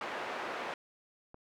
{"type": "band-pass noise", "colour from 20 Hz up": "pink", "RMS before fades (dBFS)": -39, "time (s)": [0.01, 0.74], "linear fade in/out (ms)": 2, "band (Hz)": [510, 2000], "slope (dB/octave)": 12}
{"type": "click", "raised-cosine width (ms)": 1, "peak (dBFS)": -36, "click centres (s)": 1.344}
{"effects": []}